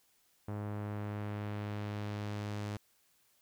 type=tone with low-pass filter sweep; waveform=sawtooth; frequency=103.83 Hz; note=G#2; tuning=in tune; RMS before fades=-39 dBFS; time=0.48-2.77 s; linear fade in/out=5 ms; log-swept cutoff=1200 to 7800 Hz; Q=0.78; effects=white hiss -71 dBFS RMS until 3.41 s